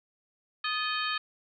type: harmonic tone with a mistuned harmonic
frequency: 622.3 Hz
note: D#5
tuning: in tune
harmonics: 2 / 3 / 4 / 5 / 6 / 7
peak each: -33 / -35 / -36 / -37 / -38 / -38 dBFS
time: 0.64-1.18 s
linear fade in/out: 5 ms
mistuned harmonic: 3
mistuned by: -130 cents
effects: none